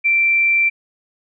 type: tone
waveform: sine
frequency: 2349 Hz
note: D7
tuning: in tune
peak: -12 dBFS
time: 0.04-0.7 s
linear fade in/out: 20 ms
effects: none